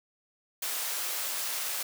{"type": "high-pass noise", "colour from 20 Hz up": "white", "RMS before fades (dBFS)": -33, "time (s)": [0.62, 1.83], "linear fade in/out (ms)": 5, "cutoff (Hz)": 530, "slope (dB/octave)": 12, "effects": []}